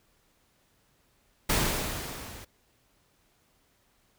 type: noise with level ramp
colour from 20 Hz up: pink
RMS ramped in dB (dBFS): -24 to -46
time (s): 1.49-2.45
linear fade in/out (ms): 10
effects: pink hiss -68 dBFS RMS until 4.18 s